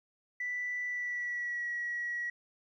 sine tone with pitch glide, 1975.5 to 1919.3 Hz, B6 to B6, 0 to -50 cents, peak -32 dBFS, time 0.4-2.3 s, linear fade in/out 5 ms, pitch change -50 cents, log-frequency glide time 0.86-1.68 s, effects tanh soft clip ceiling -28 dBFS + 12-bit

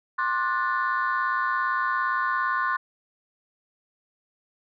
sine chord, D dominant seventh, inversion third, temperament just, 1057.2 / 1174.7 / 1468.3 / 1762 Hz, C6 / D6 / F#6 / A6, +18 / 0 / -14 / +2 cents, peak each -25 / -30 / -27 / -30 dBFS, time 0.18-2.77 s, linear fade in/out 10 ms, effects tanh soft clip ceiling -15 dBFS

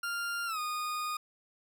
40% pulse tone with pitch glide, 1396.9 to 1230.2 Hz, F6 to D#6, 0 to -20 cents, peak -32 dBFS, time 0.03-1.17 s, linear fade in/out 5 ms, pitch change -220 cents, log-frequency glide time 0.46-0.59 s, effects none

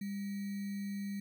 sine tone with sample-and-hold, 200 Hz, G3, 35 cents sharp, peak -36 dBFS, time 0.01-1.2 s, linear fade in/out 5 ms, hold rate 2100 Hz, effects none

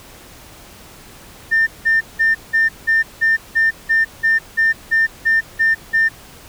sine tone bursts, 1800 Hz, A6, 39 cents sharp, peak -10 dBFS, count 14, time 1.51-6.09 s, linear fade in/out 20 ms, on 160 ms, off 180 ms, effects tanh soft clip ceiling -7 dBFS + pink hiss -41 dBFS RMS until 6.48 s

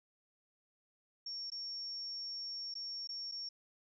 sine tone with dropouts, 5500 Hz, F8, 27 cents flat, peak -40 dBFS, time 1.26-3.49 s, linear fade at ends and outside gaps 5 ms, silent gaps 1.502-1.518 / 2.741-2.752 / 3.074-3.09 / 3.315-3.32 s, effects none

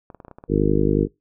clicks, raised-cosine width 1 ms, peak -26 dBFS, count 8, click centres 0.102 / 0.147 / 0.202 / 0.249 / 0.282 / 0.313 / 0.385 / 0.439 s
harmonic tone, 50.9 Hz, G#1, 34 cents flat, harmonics 1 / 2 / 3 / 4 / 5 / 6 / 7 / 8 / 9, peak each -24 / -28 / -23 / -26 / -25 / -23 / -24 / -26 / -24 dBFS, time 0.48-1.08 s, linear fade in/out 50 ms
effects noise-tail reverb RT60 0.2 s tail -23 dB re dry

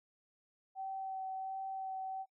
sine tone with vibrato, 766 Hz, G5, 40 cents flat, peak -38 dBFS, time 0.75-2.26 s, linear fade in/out 50 ms, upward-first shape sine, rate 1.4 Hz, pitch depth 11 cents each way, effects noise-tail reverb RT60 0.1 s tail -25 dB re dry

